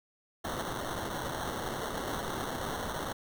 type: noise with sample-and-hold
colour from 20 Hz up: white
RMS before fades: -36 dBFS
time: 0.44-3.13 s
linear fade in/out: 10 ms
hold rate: 2450 Hz
effects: none